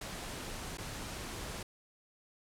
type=noise with dropouts; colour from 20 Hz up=pink; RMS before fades=-42 dBFS; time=0.01-1.63 s; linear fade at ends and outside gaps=5 ms; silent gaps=0.773-0.782 s; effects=low-pass 11000 Hz 12 dB/octave